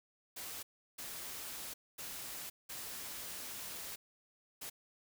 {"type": "noise bursts at uneven times", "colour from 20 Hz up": "white", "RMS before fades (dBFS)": -45, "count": 5, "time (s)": [[0.36, 0.63], [0.98, 1.74], [1.98, 2.5], [2.69, 3.96], [4.61, 4.7]], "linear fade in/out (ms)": 10, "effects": []}